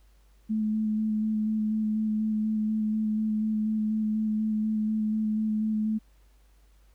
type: tone with vibrato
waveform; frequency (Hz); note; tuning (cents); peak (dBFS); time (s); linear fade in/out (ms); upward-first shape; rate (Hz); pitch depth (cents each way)
sine; 216; A3; -32; -24; 0.49-5.99; 20; square; 4.1; 12
effects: added 50 Hz sine -56 dBFS peak until 6.94 s + pink hiss -68 dBFS RMS until 6.94 s